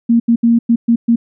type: tone bursts at uneven times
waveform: sine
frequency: 232.9 Hz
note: A#3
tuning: 1 cent flat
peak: -7 dBFS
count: 6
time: 0.09-0.2 / 0.28-0.36 / 0.43-0.59 / 0.69-0.76 / 0.88-0.96 / 1.08-1.16 s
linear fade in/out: 10 ms
effects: none